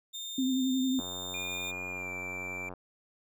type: tone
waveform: 30% pulse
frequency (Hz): 3629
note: A#7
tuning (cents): -47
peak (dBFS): -35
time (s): 0.13-1.72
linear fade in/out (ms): 20
type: tone with vibrato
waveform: sine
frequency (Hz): 260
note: C4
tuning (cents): -11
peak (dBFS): -26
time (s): 0.38-1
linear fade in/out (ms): 5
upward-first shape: triangle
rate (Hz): 11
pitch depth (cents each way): 42
type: click train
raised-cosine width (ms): 1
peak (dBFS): -29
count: 160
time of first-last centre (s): 0.99-2.737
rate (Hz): 91
type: tone with pitch glide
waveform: triangle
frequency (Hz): 2417 to 2345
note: D7 to D7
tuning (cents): +49 to -3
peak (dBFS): -35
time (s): 1.34-2.69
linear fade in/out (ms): 2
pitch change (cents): -52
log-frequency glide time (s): 1.9-2.1
effects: none